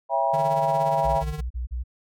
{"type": "chord", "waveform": "sine", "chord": "C# diminished seventh", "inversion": "none", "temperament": "just", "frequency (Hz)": [554.4, 665.2, 798.3, 957.9], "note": ["C#5", "E5", "G5", "Bb5"], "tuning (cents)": [0, 16, 31, 47], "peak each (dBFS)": [-29, -24, -25, -25], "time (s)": [0.09, 1.24], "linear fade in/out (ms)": 50}
{"type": "tone with tremolo", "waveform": "square", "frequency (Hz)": 151.7, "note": "D#3", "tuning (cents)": -44, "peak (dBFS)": -29, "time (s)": [0.33, 1.41], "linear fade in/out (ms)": 10, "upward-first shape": "sine", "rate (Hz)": 17, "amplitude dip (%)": 60}
{"type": "tone bursts", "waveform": "sine", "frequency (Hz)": 61, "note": "B1", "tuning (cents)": -21, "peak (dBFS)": -26, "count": 5, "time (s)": [1.04, 1.838], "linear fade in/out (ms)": 20, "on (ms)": 130, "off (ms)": 37}
{"effects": []}